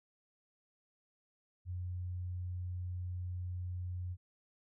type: tone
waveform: sine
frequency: 90 Hz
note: F#2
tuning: 47 cents flat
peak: -37 dBFS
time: 1.65-4.17 s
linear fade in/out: 50 ms
effects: none